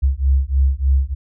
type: beating tone pair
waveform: sine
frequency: 66 / 69.3 Hz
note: C2 / C#2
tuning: +16 / 0 cents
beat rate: 3.3 Hz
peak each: -16 dBFS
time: 0.02-1.15 s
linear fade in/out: 20 ms
effects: none